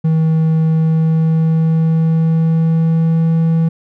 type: tone with pitch glide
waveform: triangle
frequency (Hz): 160 to 163.46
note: D#3 to E3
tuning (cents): +49 to -14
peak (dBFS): -8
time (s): 0.04-3.69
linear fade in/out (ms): 10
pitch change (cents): +37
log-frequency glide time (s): 0.64-3.29
effects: none